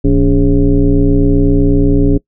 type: tone with frequency modulation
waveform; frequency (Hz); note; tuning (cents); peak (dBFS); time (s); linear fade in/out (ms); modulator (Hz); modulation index
sine; 156.6; D#3; +11; -6; 0.04-2.18; 10; 127; 1.8
effects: noise-tail reverb RT60 0.1 s tail -23 dB re dry